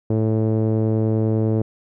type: tone with low-pass filter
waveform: sawtooth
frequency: 110 Hz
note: A2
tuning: in tune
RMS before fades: -19 dBFS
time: 0.1-1.62 s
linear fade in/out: 5 ms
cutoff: 450 Hz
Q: 1.9
effects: none